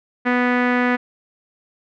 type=tone with low-pass filter; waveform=sawtooth; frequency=246.9 Hz; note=B3; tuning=in tune; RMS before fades=-18 dBFS; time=0.25-0.97 s; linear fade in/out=20 ms; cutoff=1900 Hz; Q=3.2; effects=none